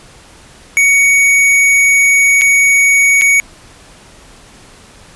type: tone with dropouts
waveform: square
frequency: 2238 Hz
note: C#7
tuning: 16 cents sharp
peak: -7 dBFS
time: 0.77-3.4 s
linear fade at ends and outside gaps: 0 ms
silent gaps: 2.412-2.418 / 3.212-3.219 s
effects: pink hiss -40 dBFS RMS until 5.15 s + resampled to 24000 Hz